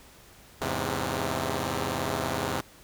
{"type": "chord", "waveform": "5% pulse", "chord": "E augmented", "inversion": "none", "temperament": "equal with one note detuned", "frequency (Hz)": [82.41, 103.83, 132.1], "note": ["E2", "G#2", "B#2"], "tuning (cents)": [0, 0, 17], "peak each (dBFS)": [-21, -22, -20], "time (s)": [0.61, 2.61], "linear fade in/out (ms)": 5, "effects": ["pink hiss -53 dBFS RMS until 2.83 s"]}